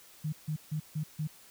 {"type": "tone bursts", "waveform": "sine", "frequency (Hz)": 153.6, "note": "D#3", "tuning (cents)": -22, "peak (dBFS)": -30, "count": 5, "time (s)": [0.24, 1.275], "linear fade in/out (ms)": 10, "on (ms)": 87, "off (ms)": 150, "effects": ["white hiss -56 dBFS RMS until 1.5 s"]}